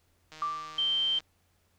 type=click train; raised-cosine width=0.2 ms; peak=-30 dBFS; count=139; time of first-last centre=0.32-1.205 s; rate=156 Hz
type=tone with exponential decay; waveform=sine; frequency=1174.7 Hz; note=D6; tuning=in tune; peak=-26 dBFS; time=0.42-1.11 s; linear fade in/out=1 ms; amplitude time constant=150 ms
type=tone; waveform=sine; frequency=3130 Hz; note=G7; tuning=3 cents flat; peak=-25 dBFS; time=0.78-1.19 s; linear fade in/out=5 ms
effects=added 87 Hz sine -70 dBFS peak until 1.78 s + pink hiss -71 dBFS RMS until 1.78 s